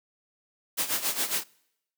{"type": "noise with tremolo", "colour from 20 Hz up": "white", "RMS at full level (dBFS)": -26, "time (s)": [0.77, 1.44], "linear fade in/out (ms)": 20, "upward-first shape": "sine", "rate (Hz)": 7.3, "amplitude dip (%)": 75, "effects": ["noise-tail reverb RT60 0.8 s tail -25 dB re dry", "high-pass 200 Hz 12 dB/octave"]}